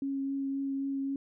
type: tone with vibrato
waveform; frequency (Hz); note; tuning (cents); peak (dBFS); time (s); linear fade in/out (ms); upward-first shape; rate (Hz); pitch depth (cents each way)
sine; 273.8; C#4; -21; -30; 0.02-1.16; 2; triangle; 3.8; 12
effects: none